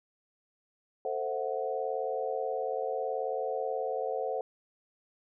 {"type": "chord", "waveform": "sine", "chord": "F# half-diminished seventh", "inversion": "first", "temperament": "equal with one note detuned", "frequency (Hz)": [444.9, 523.3, 659.3, 740], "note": ["A4", "C5", "E5", "F#5"], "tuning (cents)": [19, 0, 0, 0], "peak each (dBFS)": [-35, -34, -39, -36], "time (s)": [1.05, 4.41], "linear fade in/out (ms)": 2, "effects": []}